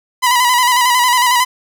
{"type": "tone with vibrato", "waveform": "sawtooth", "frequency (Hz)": 987, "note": "B5", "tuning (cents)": -1, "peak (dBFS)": -6, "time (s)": [0.22, 1.45], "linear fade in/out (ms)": 20, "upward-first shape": "square", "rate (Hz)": 11, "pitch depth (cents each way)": 43, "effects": []}